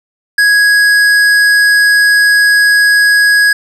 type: tone with hard clipping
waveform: triangle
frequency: 1661.2 Hz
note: G#6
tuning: in tune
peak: -7 dBFS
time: 0.38-3.53 s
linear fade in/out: 5 ms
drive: 15 dB
effects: none